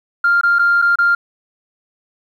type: tone with dropouts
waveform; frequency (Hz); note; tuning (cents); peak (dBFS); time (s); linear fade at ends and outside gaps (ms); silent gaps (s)
sine; 1396.9; F6; 0; -9; 0.24-1.15; 5; 0.412-0.433 / 0.587-0.592 / 0.818-0.822 / 0.957-0.986
effects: tanh soft clip ceiling -6 dBFS + 8-bit